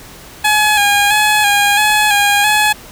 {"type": "tone with vibrato", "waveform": "15% pulse", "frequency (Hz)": 830.6, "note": "G#5", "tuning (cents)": 0, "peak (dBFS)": -3, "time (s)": [0.44, 2.73], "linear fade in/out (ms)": 10, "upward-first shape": "square", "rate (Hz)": 1.5, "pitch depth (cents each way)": 35, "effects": ["pink hiss -36 dBFS RMS until 2.91 s"]}